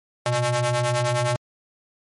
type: ring-modulated tone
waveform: sawtooth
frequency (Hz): 242.1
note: B3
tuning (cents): -34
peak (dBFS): -13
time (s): 0.26-1.36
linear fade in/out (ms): 0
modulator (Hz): 368
effects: MP3 48 kbps